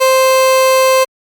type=tone; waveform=30% pulse; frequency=523.3 Hz; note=C5; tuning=in tune; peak=-5 dBFS; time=0-1.05 s; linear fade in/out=20 ms; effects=Opus 48 kbps